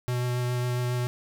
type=tone with vibrato; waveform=square; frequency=123.47 Hz; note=B2; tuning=in tune; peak=-26 dBFS; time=0.08-1.07 s; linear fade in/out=0 ms; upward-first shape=triangle; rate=7.3 Hz; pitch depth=13 cents each way; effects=none